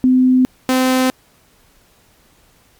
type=tone pair in turn; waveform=sine / sawtooth; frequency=255.7 / 257.9 Hz; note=C4 / C4; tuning=-40 / -25 cents; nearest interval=unison; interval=15 cents; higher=second; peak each=-8 dBFS; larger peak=neither; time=0.04-0.45 / 0.69-1.1 s; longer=neither; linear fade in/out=0 ms; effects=pink hiss -53 dBFS RMS until 2.79 s + MP3 96 kbps